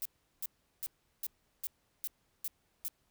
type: noise bursts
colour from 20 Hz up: violet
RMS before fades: -37 dBFS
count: 8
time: 0.02-2.882 s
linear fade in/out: 0 ms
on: 34 ms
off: 370 ms
effects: pink hiss -75 dBFS RMS until 3.1 s